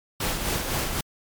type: noise with tremolo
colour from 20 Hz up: pink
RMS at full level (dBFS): -25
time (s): 0.2-1.01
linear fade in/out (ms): 5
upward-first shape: sine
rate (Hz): 3.9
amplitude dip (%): 45
effects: MP3 96 kbps